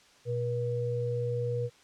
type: tone pair together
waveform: sine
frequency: 120.33 / 481.3 Hz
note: B2 / B4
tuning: -45 / -45 cents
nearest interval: 2 octaves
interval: 2400 cents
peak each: -31 / -31 dBFS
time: 0.25-1.7 s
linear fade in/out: 50 ms
effects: white hiss -59 dBFS RMS until 1.83 s + low-pass 6000 Hz 12 dB/octave